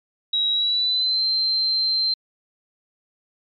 sine tone with pitch glide, 3850 to 4126 Hz, B7 to C8, -45 to -25 cents, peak -18 dBFS, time 0.33-2.14 s, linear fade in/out 5 ms, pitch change +120 cents, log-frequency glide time 0.51-1.24 s, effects MP3 64 kbps

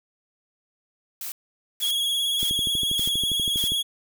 blue noise bursts, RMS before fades -33 dBFS, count 5, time 1.21-3.68 s, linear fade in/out 2 ms, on 110 ms, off 480 ms
45% pulse tone with vibrato, 3322 Hz, G#7, in tune, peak -22 dBFS, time 1.81-3.83 s, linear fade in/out 20 ms, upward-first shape sine, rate 18 Hz, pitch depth 36 cents each way
click train, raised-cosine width 3 ms, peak -21 dBFS, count 17, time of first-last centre 2.43-3.72 s, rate 12.4 Hz
effects none

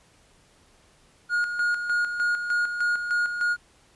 triangle tone with tremolo, 1434 Hz, F6, 45 cents sharp, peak -19 dBFS, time 1.29-3.57 s, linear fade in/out 50 ms, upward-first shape square, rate 3.3 Hz, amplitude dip 55%, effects pink hiss -59 dBFS RMS until 3.95 s + resampled to 24000 Hz

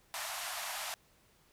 pink band-pass noise, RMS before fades -40 dBFS, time 0.14-0.94 s, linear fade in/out 0 ms, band 620 to 14000 Hz, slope 96 dB/octave, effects pink hiss -67 dBFS RMS until 1.52 s

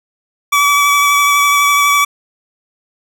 25% pulse tone with vibrato, 1146 Hz, D6, 43 cents flat, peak -5 dBFS, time 0.52-2.05 s, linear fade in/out 10 ms, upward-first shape sine, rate 12 Hz, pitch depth 14 cents each way, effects none

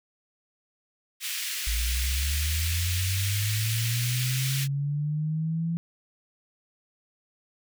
pink high-pass noise, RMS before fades -32 dBFS, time 1.2-4.68 s, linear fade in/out 50 ms, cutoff 2000 Hz, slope 24 dB/octave
sine linear sweep, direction up, 54.5 to 168.8 Hz, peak -25 dBFS, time 1.67-5.77 s, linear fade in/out 0 ms
effects none

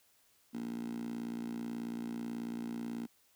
10% pulse tone with high-pass filter, 58.3 Hz, A#1, 1 cent sharp, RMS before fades -40 dBFS, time 0.53-3.07 s, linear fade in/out 20 ms, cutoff 240 Hz, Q 6, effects white hiss -69 dBFS RMS until 3.35 s

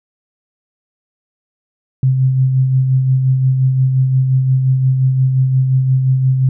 sine tone with tremolo, 131 Hz, C3, 2 cents sharp, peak -8 dBFS, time 2.03-6.49 s, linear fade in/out 2 ms, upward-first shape sine, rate 5.7 Hz, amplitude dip 40%, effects none

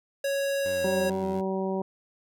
square tone with pitch glide, 554.4 to 550.3 Hz, C#5 to C#5, 0 to -13 cents, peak -26 dBFS, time 0.24-1.1 s, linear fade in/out 5 ms, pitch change -13 cents, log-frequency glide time 0.59-0.82 s
15% pulse tone with vibrato, 89.5 Hz, F2, 43 cents sharp, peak -33 dBFS, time 0.65-1.41 s, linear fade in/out 5 ms, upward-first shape square, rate 4.3 Hz, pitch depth 56 cents each way
harmonic tone, 190.8 Hz, G3, 47 cents flat, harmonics 1 / 2 / 3 / 4 / 5, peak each -30 / -30 / -34 / -38 / -38 dBFS, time 0.84-1.82 s, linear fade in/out 5 ms
effects none

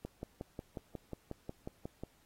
click train, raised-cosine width 2 ms, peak -27 dBFS, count 12, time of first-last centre 0.05-2.036 s, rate 5.54 Hz, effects pink hiss -69 dBFS RMS until 2.25 s + AAC 48 kbps

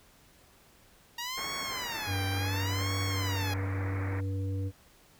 10% pulse tone with vibrato, 932.3 Hz, A#5, in tune, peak -26 dBFS, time 1.18-3.54 s, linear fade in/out 5 ms, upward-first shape sine, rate 0.69 Hz, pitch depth 300 cents each way
white low-pass noise, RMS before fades -42 dBFS, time 1.37-4.21 s, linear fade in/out 10 ms, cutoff 2300 Hz, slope 96 dB/octave
harmonic tone, 96.4 Hz, G2, 28 cents flat, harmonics 1 / 3 / 5, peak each -30 / -40 / -44 dBFS, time 2.06-4.72 s, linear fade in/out 50 ms
effects pink hiss -60 dBFS RMS until 5.19 s

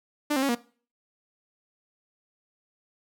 sawtooth tone with pitch steps, 296 / 264.4 / 277.1 / 238.1 Hz, D4 / C4 / C#4 / A#3, +14 / +18 / -1 / +37 cents, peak -19 dBFS, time 0.3-0.552 s, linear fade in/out 10 ms, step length 63 ms, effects noise-tail reverb RT60 0.4 s tail -19 dB re dry

